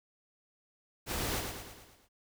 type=noise with echo; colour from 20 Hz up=pink; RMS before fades=-35 dBFS; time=1.06-1.43 s; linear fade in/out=50 ms; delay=110 ms; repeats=6; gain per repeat=-5 dB; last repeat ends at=2.09 s; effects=none